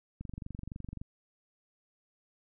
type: click train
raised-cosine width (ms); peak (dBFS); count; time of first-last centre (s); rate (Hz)
5; -28; 20; 0.21-1.015; 23.6
effects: none